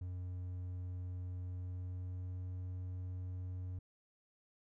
triangle tone with pitch glide, 90.5 to 91.34 Hz, F#2 to F#2, -38 to -22 cents, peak -38 dBFS, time 0.01-3.79 s, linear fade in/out 5 ms, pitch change +16 cents, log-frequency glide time 1.45-2.46 s, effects none

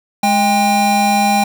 square tone pair together, 209.3 / 800 Hz, G#3 / G5, +14 / +35 cents, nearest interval octave + major seventh, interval 2321 cents, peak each -17 / -13 dBFS, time 0.23-1.44 s, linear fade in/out 5 ms, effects none

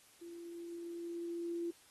sine tone with level ramp, 341.1 Hz, F4, 41 cents flat, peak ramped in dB -47 to -35 dBFS, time 0.21-1.71 s, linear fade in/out 10 ms, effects white hiss -64 dBFS RMS until 1.9 s + AAC 32 kbps

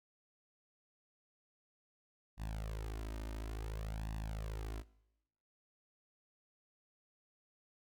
sawtooth tone with flanger, 53.8 Hz, A1, 38 cents flat, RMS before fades -42 dBFS, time 2.37-4.84 s, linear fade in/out 50 ms, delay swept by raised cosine 1.1 to 3.3 ms, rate 0.57 Hz, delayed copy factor +0.95, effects noise-tail reverb RT60 1.0 s tail -22 dB re dry

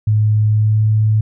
sine tone with pitch glide, 107 to 108.18 Hz, A2 to A2, -48 to -29 cents, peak -10 dBFS, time 0.07-1.21 s, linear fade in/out 5 ms, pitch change +19 cents, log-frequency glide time 0.51-0.84 s, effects none

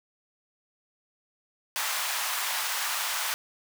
pink high-pass noise, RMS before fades -30 dBFS, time 1.76-3.34 s, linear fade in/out 0 ms, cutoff 850 Hz, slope 24 dB/octave, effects none

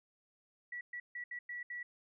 sine tone bursts at uneven times, 1942 Hz, B6, 30 cents flat, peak -40 dBFS, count 6, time 0.72-0.81 / 0.93-1 / 1.15-1.24 / 1.31-1.39 / 1.49-1.63 / 1.7-1.83 s, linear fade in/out 5 ms, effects none

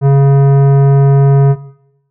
sine tone with tanh clipping, 138.59 Hz, C#3, in tune, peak -6 dBFS, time 0.01-1.56 s, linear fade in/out 50 ms, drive 14 dB, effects noise-tail reverb RT60 0.8 s tail -17 dB re dry

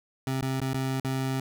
25% pulse tone with dropouts, 132.5 Hz, C3, 22 cents sharp, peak -23 dBFS, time 0.27-1.4 s, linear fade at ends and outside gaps 2 ms, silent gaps 0.411-0.423 / 0.603-0.616 / 0.733-0.744 / 1-1.047 s, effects none

